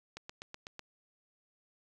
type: click train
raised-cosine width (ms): 0.2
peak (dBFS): -26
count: 6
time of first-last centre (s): 0.17-0.793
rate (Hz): 8.02
effects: none